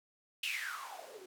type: noise with band-pass filter sweep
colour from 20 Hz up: blue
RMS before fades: -42 dBFS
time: 0.43-1.26 s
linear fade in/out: 5 ms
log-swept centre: 3000 to 330 Hz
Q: 8.1
effects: none